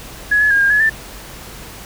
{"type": "tone with pitch steps", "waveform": "sine", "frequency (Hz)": [1681, 1705, 1625, 1613, 1697, 1774], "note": ["G#6", "G#6", "G#6", "G6", "G#6", "A6"], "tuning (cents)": [20, 45, -38, 49, 37, 14], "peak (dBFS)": -10, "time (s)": [0.31, 0.898], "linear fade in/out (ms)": 10, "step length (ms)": 98, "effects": ["added 50 Hz sine -39 dBFS peak until 1.85 s", "pink hiss -35 dBFS RMS until 1.85 s"]}